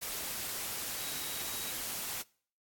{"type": "tone in noise", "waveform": "sine", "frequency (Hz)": 3839, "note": "B7", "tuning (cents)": -50, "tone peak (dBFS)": -47, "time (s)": [0.97, 1.72], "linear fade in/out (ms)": 20, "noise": "white", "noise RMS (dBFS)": -38, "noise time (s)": [0.01, 2.23], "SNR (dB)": -12, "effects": ["noise-tail reverb RT60 0.5 s tail -24 dB re dry", "AAC 64 kbps"]}